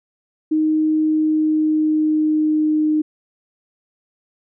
sine tone with pitch glide, 311.1 to 307 Hz, D#4 to D#4, 0 to -23 cents, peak -14 dBFS, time 0.51-3.02 s, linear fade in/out 10 ms, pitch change -23 cents, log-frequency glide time 1.01-2.91 s, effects none

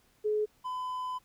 sine / triangle tone pair in turn, 424.6 / 1009.9 Hz, G#4 / B5, +38 / +38 cents, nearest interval octave + minor third, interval 1500 cents, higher second, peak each -26 / -31 dBFS, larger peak first, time 0.24-0.46 / 0.64-1.19 s, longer second, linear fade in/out 20 ms, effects pink hiss -67 dBFS RMS until 1.24 s

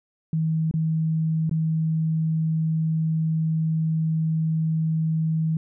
sine tone with dropouts, 159.8 Hz, D#3, 47 cents sharp, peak -20 dBFS, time 0.33-5.57 s, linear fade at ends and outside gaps 2 ms, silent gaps 0.712-0.739 / 1.495-1.512 s, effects none

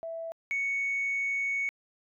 sine tone pair in turn, 659.3 / 2222 Hz, E5 / C#7, 0 / +4 cents, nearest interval octave + major sixth, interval 2104 cents, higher second, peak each -34 / -26 dBFS, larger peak second, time 0.03-0.32 / 0.51-1.69 s, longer second, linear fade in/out 0 ms, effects tanh soft clip ceiling -24 dBFS

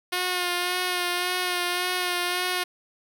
5% pulse tone with vibrato, 358.6 Hz, F4, 46 cents sharp, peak -13 dBFS, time 0.12-2.64 s, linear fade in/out 10 ms, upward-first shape sine, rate 1.8 Hz, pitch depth 25 cents each way, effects none

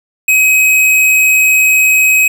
square tone, 2536 Hz, D#7, 32 cents sharp, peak -7 dBFS, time 0.28-2.28 s, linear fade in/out 5 ms, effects none

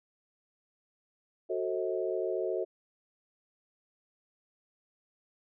sine chord, F# diminished seventh, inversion none, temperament just, 370 / 444 / 532.8 / 639.4 Hz, F#4 / A4 / C5 / Eb5, 0 / +16 / +31 / +47 cents, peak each -33 / -35 / -37 / -36 dBFS, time 1.49-2.65 s, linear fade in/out 20 ms, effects none

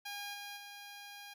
10% pulse tone with level steps, 813 Hz, G#5, 37 cents flat, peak -33 / -36 / -40 dBFS, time 0.05-1.34 s, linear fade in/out 10 ms, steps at 0.33 / 0.56 s, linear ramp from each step 20 ms, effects none

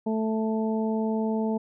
harmonic tone, 220 Hz, A3, in tune, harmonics 1 / 2 / 3 / 4, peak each -25 / -30 / -35 / -36 dBFS, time 0.06-1.58 s, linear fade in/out 10 ms, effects none

